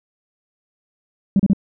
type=tone bursts; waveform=sine; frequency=196 Hz; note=G3; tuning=in tune; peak=-9 dBFS; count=3; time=1.36-1.533 s; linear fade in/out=2 ms; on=35 ms; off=34 ms; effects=tanh soft clip ceiling -7 dBFS